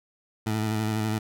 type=tone with vibrato; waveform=20% pulse; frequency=108.6 Hz; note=A2; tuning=22 cents flat; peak=-20 dBFS; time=0.46-1.19 s; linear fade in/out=10 ms; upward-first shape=square; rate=12 Hz; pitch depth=27 cents each way; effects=none